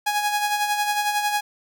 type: tone with tremolo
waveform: sawtooth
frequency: 830.6 Hz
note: G#5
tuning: in tune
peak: -15 dBFS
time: 0.06-1.41 s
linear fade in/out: 10 ms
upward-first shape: sine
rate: 11 Hz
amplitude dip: 50%
effects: none